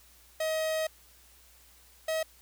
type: tone pair in turn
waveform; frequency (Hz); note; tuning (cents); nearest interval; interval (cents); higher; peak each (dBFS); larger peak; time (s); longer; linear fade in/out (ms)
45% pulse; 633 / 637.8; D#5 / D#5; +30 / +43; unison; 13; second; -28; neither; 0.4-0.87 / 2.08-2.23; first; 5
effects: added 60 Hz sine -62 dBFS peak until 2.41 s + white hiss -59 dBFS RMS until 2.41 s